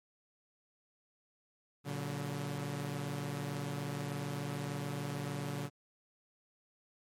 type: chord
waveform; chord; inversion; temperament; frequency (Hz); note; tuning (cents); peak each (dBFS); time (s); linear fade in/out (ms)
sawtooth; Bb augmented; none; equal with one note detuned; 116.54 / 143.31 / 185; Bb2 / D3 / F#3; 0 / -42 / 0; -40 / -34 / -40; 1.84-5.7; 50
effects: MP3 64 kbps